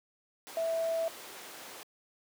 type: tone in noise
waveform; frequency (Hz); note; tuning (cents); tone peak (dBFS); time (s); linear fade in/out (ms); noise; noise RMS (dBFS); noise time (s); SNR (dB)
sine; 658; E5; -3; -28; 0.57-1.08; 0; pink; -45; 0.47-1.83; +14
effects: high-pass 400 Hz 12 dB/octave